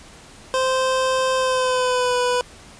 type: tone with pitch glide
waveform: 25% pulse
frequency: 520 to 494.2 Hz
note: C5 to B4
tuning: -11 to +1 cents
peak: -14 dBFS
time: 0.54-2.41 s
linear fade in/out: 0 ms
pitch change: -88 cents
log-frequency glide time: 1.36-2.17 s
effects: pink hiss -44 dBFS RMS until 2.79 s + resampled to 22050 Hz